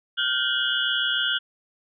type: tone cluster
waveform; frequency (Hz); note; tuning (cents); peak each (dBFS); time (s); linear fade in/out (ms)
sine; 1418 / 1545 / 2908 / 3151 / 3394; F6 / G6 / F#7 / G7 / G#7; +26 / -26 / -31 / +8 / +37; -28; 0.17-1.39; 20
effects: none